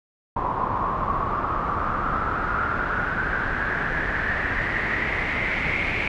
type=noise with low-pass filter sweep; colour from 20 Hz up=pink; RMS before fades=-25 dBFS; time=0.36-6.08 s; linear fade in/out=5 ms; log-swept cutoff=1000 to 2300 Hz; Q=7.7; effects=none